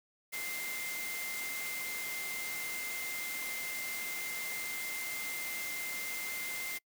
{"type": "tone in noise", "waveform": "sine", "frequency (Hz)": 2090, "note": "C7", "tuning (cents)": -2, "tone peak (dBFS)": -39, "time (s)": [0.32, 6.79], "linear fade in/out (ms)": 20, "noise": "white", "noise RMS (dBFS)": -41, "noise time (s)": [0.32, 6.79], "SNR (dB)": -1, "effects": ["noise-tail reverb RT60 0.1 s tail -26 dB re dry", "high-pass 150 Hz 12 dB/octave"]}